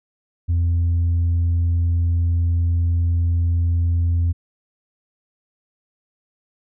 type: tone with tanh clipping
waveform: sine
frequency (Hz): 85.2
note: F2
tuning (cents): -42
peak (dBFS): -16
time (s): 0.48-4.33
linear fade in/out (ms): 20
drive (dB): 1
effects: none